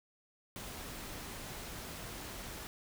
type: noise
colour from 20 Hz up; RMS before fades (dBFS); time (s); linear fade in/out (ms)
pink; -45; 0.56-2.67; 0
effects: none